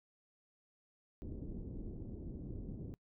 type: low-pass noise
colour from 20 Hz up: pink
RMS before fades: -45 dBFS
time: 1.22-2.94 s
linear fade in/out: 0 ms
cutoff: 380 Hz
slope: 24 dB/octave
effects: noise-tail reverb RT60 0.1 s tail -24 dB re dry